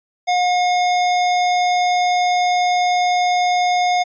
square tone, 719 Hz, F#5, 50 cents flat, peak -15 dBFS, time 0.27-4.04 s, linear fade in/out 20 ms, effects resampled to 16000 Hz

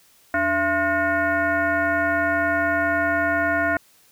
sine tone with frequency modulation, 1058 Hz, C6, 19 cents sharp, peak -18 dBFS, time 0.34-3.77 s, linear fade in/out 2 ms, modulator 382 Hz, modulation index 2, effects white hiss -56 dBFS RMS until 4.11 s

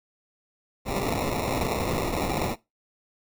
violet noise with sample-and-hold, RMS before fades -27 dBFS, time 0.85-2.56 s, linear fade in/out 50 ms, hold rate 1575 Hz, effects noise-tail reverb RT60 0.2 s tail -19 dB re dry

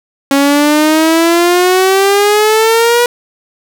sawtooth exponential sweep, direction up, 274.8 to 485.7 Hz, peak -3 dBFS, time 0.31-3.06 s, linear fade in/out 2 ms, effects none

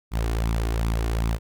sawtooth tone with flanger, 56.2 Hz, A1, 37 cents sharp, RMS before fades -24 dBFS, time 0.11-1.39 s, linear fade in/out 50 ms, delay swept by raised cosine 0.82 to 2.82 ms, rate 2.6 Hz, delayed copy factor +0.55, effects none

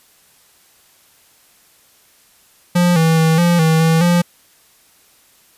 square tone with pitch steps, 176 / 162.2 / 161 / 173.1 / 160.4 / 162.5 / 174.3 Hz, F3 / E3 / E3 / F3 / E3 / E3 / F3, +14 / -28 / -41 / -15 / -47 / -24 / -3 cents, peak -11 dBFS, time 2.75-4.22 s, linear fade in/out 10 ms, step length 210 ms, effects white hiss -52 dBFS RMS until 5.57 s + resampled to 32000 Hz

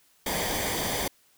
pink noise with comb filter, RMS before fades -29 dBFS, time 0.26-1.08 s, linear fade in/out 5 ms, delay 0.74 ms, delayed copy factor -0.65, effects white hiss -63 dBFS RMS until 1.37 s

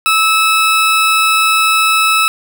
20% pulse tone, 1303 Hz, E6, 20 cents flat, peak -4 dBFS, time 0.06-2.28 s, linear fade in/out 0 ms, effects none

